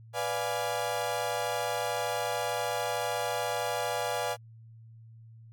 35% pulse chord, B diminished seventh, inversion none, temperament equal, 493.9 / 587.3 / 698.5 / 830.6 Hz, B4 / D5 / F5 / Ab5, 0 / 0 / 0 / 0 cents, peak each -33 dBFS, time 0.13-4.37 s, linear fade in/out 50 ms, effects added 113 Hz sine -48 dBFS peak until 5.52 s + MP3 96 kbps

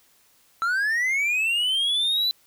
triangle linear sweep, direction up, 1318.5 to 4028 Hz, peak -19 dBFS, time 0.62-2.31 s, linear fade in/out 0 ms, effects white hiss -60 dBFS RMS until 2.46 s

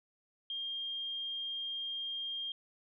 sine tone, 3212 Hz, G7, 41 cents sharp, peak -36 dBFS, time 0.5-2.52 s, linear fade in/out 2 ms, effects none

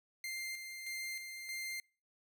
sawtooth tone with tremolo, 2098 Hz, C7, 4 cents sharp, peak -36 dBFS, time 0.24-1.8 s, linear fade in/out 2 ms, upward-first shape square, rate 1.6 Hz, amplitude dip 45%, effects noise-tail reverb RT60 0.4 s tail -26 dB re dry

